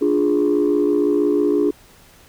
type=chord; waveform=sine; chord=D diminished; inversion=none; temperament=equal; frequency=293.7 / 349.2 / 415.3 Hz; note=D4 / F4 / Ab4; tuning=0 / 0 / 0 cents; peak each=-17 / -19 / -17 dBFS; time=0.01-1.71 s; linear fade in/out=10 ms; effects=tanh soft clip ceiling -9 dBFS + pink hiss -49 dBFS RMS until 2.28 s